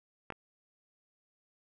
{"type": "clicks", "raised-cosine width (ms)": 0.5, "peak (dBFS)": [-22, -30], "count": 2, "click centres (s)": [0.303, 0.323], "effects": []}